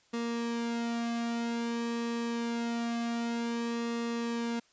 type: tone with flanger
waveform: sawtooth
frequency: 233.9 Hz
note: A#3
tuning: 6 cents sharp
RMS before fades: -33 dBFS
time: 0.13-4.6 s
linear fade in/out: 10 ms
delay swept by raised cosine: 1.3 to 2.9 ms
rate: 0.26 Hz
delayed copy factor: -0.65
effects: white hiss -66 dBFS RMS until 4.72 s + resampled to 16000 Hz